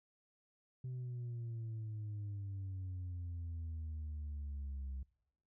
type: exponential sweep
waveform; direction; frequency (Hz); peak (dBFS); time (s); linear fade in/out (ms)
sine; down; 128.7 to 65.41; -38; 0.84-5.03; 5
effects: noise-tail reverb RT60 0.8 s tail -24 dB re dry + tanh soft clip ceiling -39 dBFS